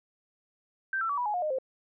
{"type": "tone with pitch steps", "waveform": "sine", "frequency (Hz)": [1563, 1337.3, 1144.2, 979, 837.6, 716.6, 613.2, 524.6], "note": ["G6", "E6", "D6", "B5", "G#5", "F5", "D#5", "C5"], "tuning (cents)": [-6, 24, -45, -15, 15, 44, -25, 4], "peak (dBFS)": -27, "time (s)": [0.93, 1.586], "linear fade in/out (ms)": 2, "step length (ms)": 82, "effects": []}